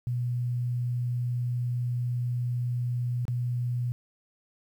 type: tone with dropouts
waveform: sine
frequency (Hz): 122.2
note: B2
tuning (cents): -18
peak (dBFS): -26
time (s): 0.07-3.92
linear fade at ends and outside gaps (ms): 0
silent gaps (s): 3.253-3.281
effects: 10-bit